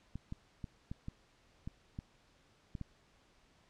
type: clicks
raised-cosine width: 5 ms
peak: -29 dBFS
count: 9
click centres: 0.156 / 0.324 / 0.642 / 0.915 / 1.084 / 1.675 / 1.989 / 2.752 / 2.813 s
effects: pink hiss -68 dBFS RMS until 3.69 s + low-pass 6000 Hz 12 dB/octave